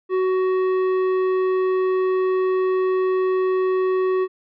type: tone with tanh clipping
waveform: sine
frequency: 373.3 Hz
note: F#4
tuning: 15 cents sharp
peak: -19 dBFS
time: 0.09-4.28 s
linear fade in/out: 50 ms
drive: 11 dB
effects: none